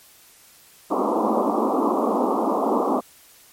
pink band-pass noise, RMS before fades -21 dBFS, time 0.9-3.01 s, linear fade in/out 20 ms, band 210 to 1200 Hz, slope 96 dB/octave, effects white hiss -51 dBFS RMS until 3.52 s + MP3 64 kbps

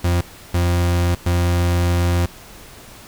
40% pulse tone bursts at uneven times, 87.31 Hz, F2, in tune, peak -14 dBFS, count 3, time 0.04-0.21 / 0.54-1.15 / 1.26-2.26 s, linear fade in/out 5 ms, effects pink hiss -41 dBFS RMS until 3.07 s

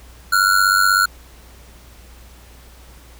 square ring-modulated tone, 1416 Hz, F6, 23 cents sharp, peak -10 dBFS, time 0.32-1.06 s, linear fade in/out 10 ms, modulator 48.1 Hz, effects added 60 Hz sine -42 dBFS peak until 3.19 s + pink hiss -47 dBFS RMS until 3.19 s

